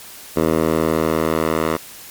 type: tone with band-pass filter sweep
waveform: 10% pulse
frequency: 79.8 Hz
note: D#2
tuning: 44 cents sharp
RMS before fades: -18 dBFS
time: 0.36-1.77 s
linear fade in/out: 10 ms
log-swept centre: 490 to 890 Hz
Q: 0.73
effects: white hiss -38 dBFS RMS until 2.1 s + MP3 96 kbps